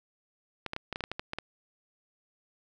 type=clicks; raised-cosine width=0.3 ms; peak=-18 dBFS; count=11; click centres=0.663 / 0.734 / 0.764 / 0.927 / 0.959 / 1.007 / 1.039 / 1.116 / 1.195 / 1.334 / 1.386 s; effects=none